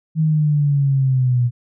sine linear sweep, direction down, 159.6 to 119.7 Hz, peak -13 dBFS, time 0.15-1.51 s, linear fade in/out 50 ms, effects none

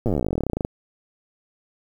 slowing click train, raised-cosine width 2 ms, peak -10 dBFS, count 30, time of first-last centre 0.06-0.649 s, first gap 8 ms, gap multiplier 1.06, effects 8-bit

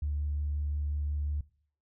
sine tone with vibrato, 73.42 Hz, D2, in tune, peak -28 dBFS, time 0.02-1.41 s, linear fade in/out 5 ms, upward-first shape sine, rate 5.6 Hz, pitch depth 9 cents each way, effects noise-tail reverb RT60 0.5 s tail -21 dB re dry + tanh soft clip ceiling -24 dBFS

